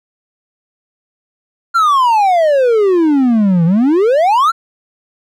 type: exponential two-way sweep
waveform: triangle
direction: down then up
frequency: 1403 to 161.3 to 1403 Hz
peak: -6 dBFS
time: 1.74-4.52 s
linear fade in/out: 20 ms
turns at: 3.65 s
effects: none